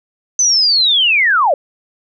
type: linear sweep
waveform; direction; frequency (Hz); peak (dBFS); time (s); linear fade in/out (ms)
sine; down; 6170 to 521; -9; 0.39-1.54; 2
effects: none